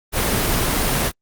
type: noise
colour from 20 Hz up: pink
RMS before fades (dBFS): -19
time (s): 0.12-1.12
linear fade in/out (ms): 50
effects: Opus 24 kbps